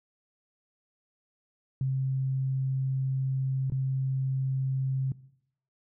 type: tone with dropouts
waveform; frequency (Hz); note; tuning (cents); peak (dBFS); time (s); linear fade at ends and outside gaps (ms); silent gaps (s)
sine; 132.9; C3; +27; -25; 1.81-5.12; 2; 3.7-3.72
effects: noise-tail reverb RT60 0.7 s tail -19 dB re dry